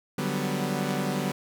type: chord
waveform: sawtooth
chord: G major seventh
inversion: second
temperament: equal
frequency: 146.83 / 185 / 196 / 246.9 Hz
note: D3 / F#3 / G3 / B3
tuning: 0 / 0 / 0 / 0 cents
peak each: -28 dBFS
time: 0.18-1.32 s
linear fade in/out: 5 ms
effects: 10-bit